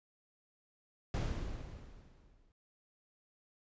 brown noise with exponential decay, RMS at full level -31 dBFS, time 1.14-2.52 s, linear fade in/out 1 ms, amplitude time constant 300 ms, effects resampled to 16000 Hz

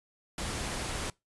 pink noise, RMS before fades -35 dBFS, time 0.38-1.1 s, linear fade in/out 2 ms, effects noise-tail reverb RT60 0.2 s tail -23 dB re dry + resampled to 24000 Hz

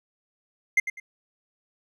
triangle tone with echo, 2093 Hz, C7, in tune, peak -14 dBFS, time 0.77-0.8 s, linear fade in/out 5 ms, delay 100 ms, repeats 2, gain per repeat -11 dB, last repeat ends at 1 s, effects none

